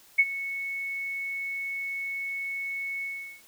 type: tone with ADSR envelope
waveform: sine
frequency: 2208 Hz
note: C#7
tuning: 7 cents flat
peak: -14 dBFS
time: 0.18-3.42 s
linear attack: 15 ms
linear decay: 46 ms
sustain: -16 dB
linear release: 390 ms
effects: white hiss -56 dBFS RMS until 3.47 s